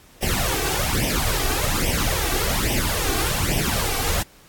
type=noise with flanger; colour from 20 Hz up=pink; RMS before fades=-22 dBFS; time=0.22-4.23 s; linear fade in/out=10 ms; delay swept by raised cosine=0.35 to 2.65 ms; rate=1.2 Hz; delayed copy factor=+0.8; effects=pink hiss -51 dBFS RMS until 4.48 s + AAC 64 kbps